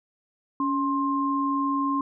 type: tone pair together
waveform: sine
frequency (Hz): 280.4 / 1057.2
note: C#4 / C6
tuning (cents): +20 / +18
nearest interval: octave + major seventh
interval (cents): 2298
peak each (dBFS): -25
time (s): 0.6-2.01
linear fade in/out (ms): 2
effects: none